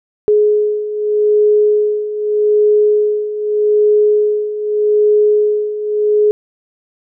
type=beating tone pair; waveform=sine; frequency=420 / 420.82 Hz; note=G#4 / G#4; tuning=+19 / +23 cents; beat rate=0.82 Hz; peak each=-16 / -11 dBFS; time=0.28-6.31 s; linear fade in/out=0 ms; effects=none